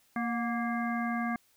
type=harmonic tone with a mistuned harmonic; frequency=233.1 Hz; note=A#3; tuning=in tune; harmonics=1 / 3 / 5 / 7 / 9; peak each=-31 / -36 / -38 / -39 / -41 dBFS; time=0.16-1.36 s; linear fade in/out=2 ms; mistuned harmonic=3; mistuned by=+51 cents; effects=white hiss -67 dBFS RMS until 1.56 s